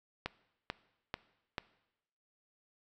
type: click train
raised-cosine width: 0.3 ms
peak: -19 dBFS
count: 4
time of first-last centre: 0.26-1.582 s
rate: 2.27 Hz
effects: noise-tail reverb RT60 0.9 s tail -19 dB re dry